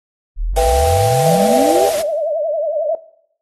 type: exponential sweep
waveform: sine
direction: up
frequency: 35 to 436.2 Hz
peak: -16 dBFS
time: 0.36-1.9 s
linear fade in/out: 50 ms
type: noise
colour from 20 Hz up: white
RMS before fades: -25 dBFS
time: 0.56-2.02 s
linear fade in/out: 5 ms
type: chord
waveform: sine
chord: E minor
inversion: second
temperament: just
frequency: 494.4 / 659.3 / 791.1 Hz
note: B4 / E5 / G5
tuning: +2 / 0 / +16 cents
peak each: -16 dBFS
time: 0.57-1.9 s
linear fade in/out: 5 ms
type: tone with vibrato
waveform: sine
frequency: 622.3 Hz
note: D#5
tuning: in tune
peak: -15 dBFS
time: 1.26-2.95 s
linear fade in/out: 2 ms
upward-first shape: triangle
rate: 11 Hz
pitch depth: 150 cents each way
effects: noise-tail reverb RT60 0.7 s tail -17 dB re dry + AAC 32 kbps